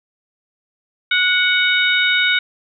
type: harmonic tone with a mistuned harmonic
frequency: 744 Hz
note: F#5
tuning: 9 cents sharp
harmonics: 2 / 3 / 4 / 5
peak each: -17 / -18 / -23 / -19 dBFS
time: 1.11-2.39 s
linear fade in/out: 5 ms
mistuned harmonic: 2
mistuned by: -28 cents
effects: none